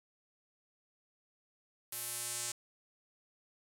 square tone with band-pass filter sweep, 119.6 Hz, A#2, 45 cents sharp, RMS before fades -40 dBFS, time 1.92-2.52 s, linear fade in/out 5 ms, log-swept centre 12000 to 7900 Hz, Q 2.2, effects none

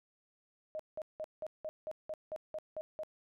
sine tone bursts, 622 Hz, D#5, 1 cent flat, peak -37 dBFS, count 11, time 0.75-3.034 s, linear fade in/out 0 ms, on 44 ms, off 180 ms, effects none

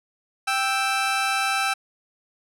20% pulse tone pair together, 784 / 1318.5 Hz, G5 / E6, 0 / 0 cents, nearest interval major sixth, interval 900 cents, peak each -19 dBFS, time 0.47-1.74 s, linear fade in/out 10 ms, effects low-pass 11000 Hz 12 dB/octave

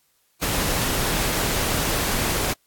pink noise, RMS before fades -23 dBFS, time 0.41-2.54 s, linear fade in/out 20 ms, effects white hiss -65 dBFS RMS until 2.66 s + AAC 64 kbps

